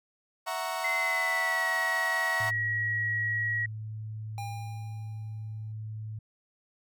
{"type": "chord", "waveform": "35% pulse", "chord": "F# dominant seventh", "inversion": "third", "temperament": "equal", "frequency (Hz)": [659.3, 740, 932.3, 1108.7], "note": ["E5", "F#5", "A#5", "C#6"], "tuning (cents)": [0, 0, 0, 0], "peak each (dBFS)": -35, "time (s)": [0.46, 2.51], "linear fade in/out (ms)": 20}
{"type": "tone with pitch glide", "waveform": "sine", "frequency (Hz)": [2058, 1909.1], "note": ["C7", "A#6"], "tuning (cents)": [-29, 41], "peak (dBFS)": -27, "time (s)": [0.84, 3.66], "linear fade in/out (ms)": 5, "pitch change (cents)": -130, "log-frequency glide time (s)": [0.98, 1.68]}
{"type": "tone", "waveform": "sine", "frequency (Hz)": 108.6, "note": "A2", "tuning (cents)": -22, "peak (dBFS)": -35, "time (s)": [2.4, 6.19], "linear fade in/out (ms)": 5}
{"type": "tone with exponential decay", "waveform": "square", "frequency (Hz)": 804, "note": "G5", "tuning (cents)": 44, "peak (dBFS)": -36, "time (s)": [4.38, 5.72], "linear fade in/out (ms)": 1, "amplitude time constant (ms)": 290}
{"effects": []}